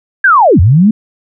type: linear two-way sweep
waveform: sine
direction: down then up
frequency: 1655 to 77 to 227.9 Hz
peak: -3 dBFS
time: 0.24-0.91 s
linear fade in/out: 5 ms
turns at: 0.6 s
effects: none